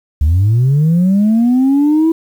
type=linear sweep; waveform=sine; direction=up; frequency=69.6 to 329.6 Hz; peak=-6 dBFS; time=0.21-2.12 s; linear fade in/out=5 ms; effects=tanh soft clip ceiling -6 dBFS + 7-bit